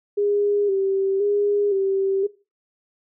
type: tone with vibrato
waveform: sine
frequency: 398.6 Hz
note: G4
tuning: 29 cents sharp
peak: -18 dBFS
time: 0.17-2.27 s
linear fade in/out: 10 ms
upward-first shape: square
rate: 0.97 Hz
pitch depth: 45 cents each way
effects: noise-tail reverb RT60 0.3 s tail -19 dB re dry